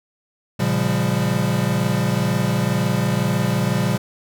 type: chord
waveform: square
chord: G half-diminished seventh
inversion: first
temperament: equal with one note detuned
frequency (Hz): 116.54 / 138.59 / 174.61 / 200.5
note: Bb2 / Db3 / F3 / G3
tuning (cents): 0 / 0 / 0 / +39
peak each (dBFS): -24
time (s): 0.59-3.98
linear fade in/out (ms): 10
effects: none